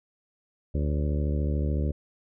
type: harmonic tone with a mistuned harmonic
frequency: 73.8 Hz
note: D2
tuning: 9 cents sharp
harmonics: 1 / 2 / 3 / 4 / 5 / 6 / 7 / 8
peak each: -25 / -31 / -35 / -37 / -39 / -41 / -42 / -43 dBFS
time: 0.74-1.92 s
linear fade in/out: 10 ms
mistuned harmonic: 8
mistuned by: -52 cents
effects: none